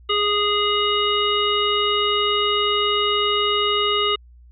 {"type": "harmonic tone", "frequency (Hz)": 413.7, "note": "G#4", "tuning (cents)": -7, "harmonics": [1, 3, 5, 7, 9], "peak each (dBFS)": [-23, -22, -29, -22, -26], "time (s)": [0.09, 4.16], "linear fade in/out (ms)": 10, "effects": ["added 60 Hz sine -44 dBFS peak until 4.51 s"]}